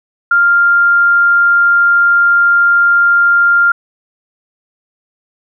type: tone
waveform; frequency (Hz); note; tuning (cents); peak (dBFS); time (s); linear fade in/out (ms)
sine; 1396.9; F6; 0; -6; 0.31-3.72; 5
effects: none